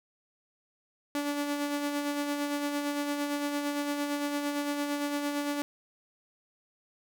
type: tone with tremolo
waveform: sawtooth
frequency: 289.1 Hz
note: D4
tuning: 27 cents flat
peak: -24 dBFS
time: 1.15-5.62 s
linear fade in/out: 0 ms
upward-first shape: sine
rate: 8.8 Hz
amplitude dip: 40%
effects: none